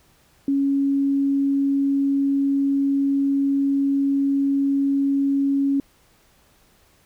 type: tone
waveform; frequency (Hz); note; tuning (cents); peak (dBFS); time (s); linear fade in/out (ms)
sine; 277.2; C#4; 0; -17; 0.48-5.8; 2
effects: pink hiss -58 dBFS RMS until 7.05 s